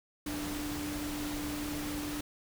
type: tone in noise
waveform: sine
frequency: 295.7 Hz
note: D4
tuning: 12 cents sharp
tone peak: -36 dBFS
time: 0.26-2.21 s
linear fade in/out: 5 ms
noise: pink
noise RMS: -40 dBFS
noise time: 0.26-2.21 s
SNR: +1 dB
effects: none